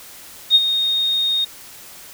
sine tone with ADSR envelope, 3707 Hz, A#7, 10 cents flat, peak -6 dBFS, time 0.5-1.45 s, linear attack 51 ms, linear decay 39 ms, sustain -10 dB, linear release 9 ms, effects white hiss -40 dBFS RMS until 2.13 s

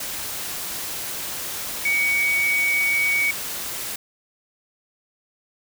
sine tone in noise, 2248 Hz, C#7, 24 cents sharp, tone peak -18 dBFS, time 1.85-3.31 s, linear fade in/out 5 ms, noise white, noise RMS -30 dBFS, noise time 0-3.96 s, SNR +9 dB, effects none

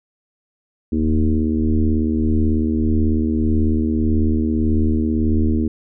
sine tone with frequency modulation, 155.56 Hz, D#3, in tune, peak -14 dBFS, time 0.92-5.68 s, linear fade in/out 5 ms, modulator 78.2 Hz, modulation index 2.3, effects none

